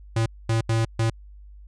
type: tone bursts at uneven times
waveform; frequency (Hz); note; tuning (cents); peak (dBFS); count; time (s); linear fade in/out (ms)
square; 113.2; A2; +50; -20; 4; 0.16-0.26 / 0.49-0.61 / 0.69-0.85 / 0.99-1.1; 5
effects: added 50 Hz sine -42 dBFS peak until 1.67 s + resampled to 22050 Hz